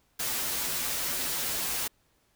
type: noise with comb filter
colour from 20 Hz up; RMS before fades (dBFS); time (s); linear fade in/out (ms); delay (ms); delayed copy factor
white; -31; 0.19-1.88; 10; 9.8; -0.65
effects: pink hiss -69 dBFS RMS until 2.35 s